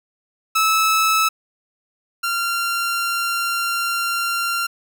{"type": "tone pair in turn", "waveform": "sawtooth", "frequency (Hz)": [1304, 1381.5], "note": ["E6", "F6"], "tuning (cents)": [-19, -19], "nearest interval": "minor second", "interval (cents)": 100, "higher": "second", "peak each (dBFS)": [-11, -16], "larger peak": "first", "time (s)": [[0.55, 1.29], [2.23, 4.67]], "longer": "second", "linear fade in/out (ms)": 10, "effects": []}